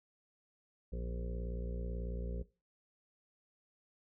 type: harmonic tone with a mistuned harmonic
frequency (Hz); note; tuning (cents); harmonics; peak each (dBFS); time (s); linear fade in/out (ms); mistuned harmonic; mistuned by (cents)
58.27; A#1; 0; 1 / 2 / 3 / 4 / 6 / 7 / 8 / 9 / 10; -38 / -50 / -46 / -54 / -58 / -52 / -52 / -53 / -65; 0.92-2.43; 10; 4; +63
effects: noise-tail reverb RT60 0.3 s tail -19 dB re dry